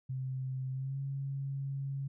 sine tone with pitch glide, 130.81 to 137.39 Hz, C3 to C#3, 0 to -15 cents, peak -34 dBFS, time 0.09-2.08 s, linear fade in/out 10 ms, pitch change +85 cents, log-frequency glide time 0.72-0.99 s, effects none

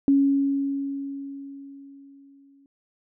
sine tone with exponential decay, 277.2 Hz, C#4, in tune, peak -14 dBFS, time 0.08-2.66 s, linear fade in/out 1 ms, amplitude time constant 560 ms, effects none

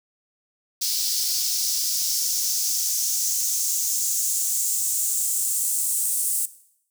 white noise with high-pass filter sweep, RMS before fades -24 dBFS, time 0.81-6.46 s, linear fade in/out 10 ms, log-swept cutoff 4800 to 8700 Hz, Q 2.9, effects noise-tail reverb RT60 0.7 s tail -17 dB re dry

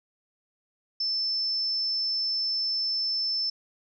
sine tone, 5290 Hz, E8, 5 cents sharp, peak -25 dBFS, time 1-3.5 s, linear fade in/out 5 ms, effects none

